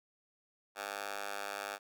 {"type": "tone with high-pass filter", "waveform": "10% pulse", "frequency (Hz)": 101.1, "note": "G#2", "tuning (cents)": -46, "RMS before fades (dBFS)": -41, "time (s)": [0.75, 1.79], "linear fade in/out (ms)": 50, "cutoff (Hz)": 900, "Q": 1.9, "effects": []}